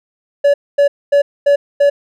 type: tone bursts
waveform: triangle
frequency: 570 Hz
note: C#5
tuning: 48 cents sharp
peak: -5 dBFS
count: 5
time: 0.44-1.9 s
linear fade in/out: 10 ms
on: 100 ms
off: 240 ms
effects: none